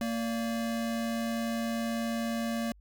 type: tone pair together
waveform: square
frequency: 229.8 / 579.1 Hz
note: A#3 / D5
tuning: -25 / -24 cents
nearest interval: octave + major third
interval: 1601 cents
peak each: -31 / -39 dBFS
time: 0.01-2.72 s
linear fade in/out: 2 ms
effects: added 50 Hz sine -54 dBFS peak until 2.8 s